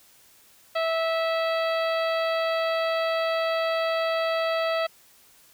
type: harmonic tone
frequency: 654 Hz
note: E5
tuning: 14 cents flat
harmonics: 1 / 2 / 3 / 4 / 5 / 6 / 7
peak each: -24 / -30 / -34 / -36 / -38 / -40 / -41 dBFS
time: 0.75-4.87 s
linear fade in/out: 10 ms
effects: white hiss -56 dBFS RMS until 5.53 s